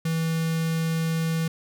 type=tone with notch filter; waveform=square; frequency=162.9 Hz; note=E3; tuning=20 cents flat; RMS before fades=-25 dBFS; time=0.05-1.48 s; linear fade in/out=5 ms; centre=710 Hz; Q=1; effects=none